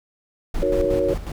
brown noise with tremolo, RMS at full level -25 dBFS, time 0.54-1.32 s, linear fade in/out 5 ms, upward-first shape square, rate 5.5 Hz, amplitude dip 60%
sine chord, D# minor seventh, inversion none, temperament equal, 311.1 / 370 / 466.2 / 554.4 Hz, D#4 / F#4 / A#4 / C#5, 0 / 0 / 0 / 0 cents, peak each -27 / -24 / -24 / -21 dBFS, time 0.62-1.14 s, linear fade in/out 5 ms
click, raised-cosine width 3 ms, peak -19 dBFS, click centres 0.844 s
effects none

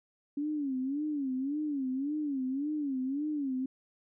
sine tone with vibrato, 280 Hz, C#4, 18 cents sharp, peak -30 dBFS, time 0.37-3.66 s, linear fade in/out 5 ms, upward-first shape sine, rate 1.8 Hz, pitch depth 150 cents each way, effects none

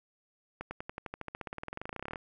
accelerating click train, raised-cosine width 0.5 ms, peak -23 dBFS, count 30, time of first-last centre 0.61-2.158 s, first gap 100 ms, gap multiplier 0.95, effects none

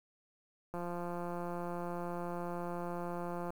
click train, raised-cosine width 1 ms, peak -27 dBFS, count 482, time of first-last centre 0.74-3.504 s, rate 174 Hz, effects 9-bit

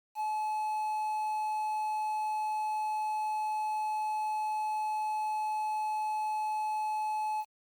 triangle tone with quantisation, 858 Hz, A5, 44 cents flat, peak -28 dBFS, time 0.15-7.45 s, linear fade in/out 50 ms, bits 9, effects Opus 48 kbps

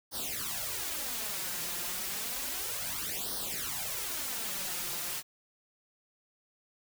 white noise with flanger, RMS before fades -36 dBFS, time 0.11-5.23 s, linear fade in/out 50 ms, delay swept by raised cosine 0.2 to 5.8 ms, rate 0.31 Hz, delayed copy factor +0.85, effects none

